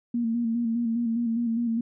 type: tone with vibrato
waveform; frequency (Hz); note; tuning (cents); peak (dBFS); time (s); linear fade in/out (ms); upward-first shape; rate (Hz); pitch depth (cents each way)
sine; 232.3; A#3; -6; -23; 0.14-1.81; 5; square; 4.9; 38
effects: none